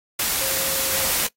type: tone in noise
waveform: sine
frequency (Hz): 536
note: C5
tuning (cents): +42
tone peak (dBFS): -30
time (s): 0.41-1.11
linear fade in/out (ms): 5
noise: white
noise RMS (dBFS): -22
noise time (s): 0.19-1.27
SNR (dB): -11
effects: noise-tail reverb RT60 0.1 s tail -19 dB re dry + AAC 48 kbps